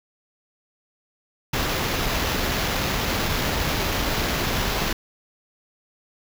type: noise with sample-and-hold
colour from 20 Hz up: pink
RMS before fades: -24 dBFS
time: 1.53-4.93 s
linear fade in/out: 5 ms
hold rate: 8820 Hz
effects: none